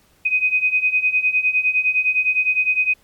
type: beating tone pair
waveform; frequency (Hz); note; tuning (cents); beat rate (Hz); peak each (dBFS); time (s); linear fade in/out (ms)
sine; 2500 / 2509.8; D#7 / D#7; +8 / +14; 9.8; -20 / -17; 0.25-2.94; 10
effects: pink hiss -57 dBFS RMS until 3.03 s + MP3 96 kbps